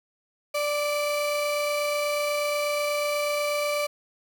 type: tone pair together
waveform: 35% pulse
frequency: 587.3 / 2321 Hz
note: D5 / D7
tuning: 0 / -21 cents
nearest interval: 2 octaves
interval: 2379 cents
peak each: -23 / -31 dBFS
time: 0.54-3.87 s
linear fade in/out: 10 ms
effects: 8-bit